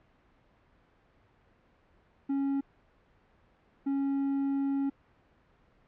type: tone bursts at uneven times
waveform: triangle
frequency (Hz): 275.9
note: C#4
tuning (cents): -8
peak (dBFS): -25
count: 2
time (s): 2.29-2.61 / 3.86-4.9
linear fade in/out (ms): 10
effects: pink hiss -65 dBFS RMS until 5.87 s + low-pass 2000 Hz 12 dB/octave